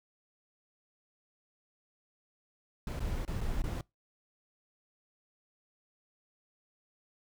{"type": "noise with dropouts", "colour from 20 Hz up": "brown", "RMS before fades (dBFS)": -34, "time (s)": [2.87, 3.81], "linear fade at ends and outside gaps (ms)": 2, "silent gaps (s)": [[2.995, 3.003], [3.251, 3.277], [3.408, 3.412], [3.62, 3.639]], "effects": ["noise-tail reverb RT60 0.2 s tail -24 dB re dry"]}